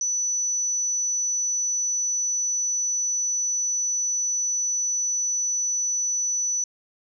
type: tone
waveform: sine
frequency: 5960 Hz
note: F#8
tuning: 12 cents sharp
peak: -22 dBFS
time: 0.01-6.64 s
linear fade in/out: 2 ms
effects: none